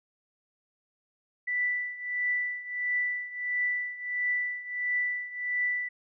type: tone with tremolo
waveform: sine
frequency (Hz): 1975.5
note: B6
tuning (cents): 0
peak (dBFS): -24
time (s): 1.47-5.89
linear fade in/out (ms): 10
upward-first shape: triangle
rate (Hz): 1.5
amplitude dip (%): 85
effects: none